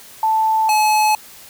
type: tone pair in turn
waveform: sine / square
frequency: 880 / 855.9 Hz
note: A5 / A5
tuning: 0 / -48 cents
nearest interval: unison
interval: 48 cents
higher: first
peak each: -13 dBFS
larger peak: neither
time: 0.23-0.69 / 0.69-1.15 s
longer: neither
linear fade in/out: 2 ms
effects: white hiss -41 dBFS RMS until 1.49 s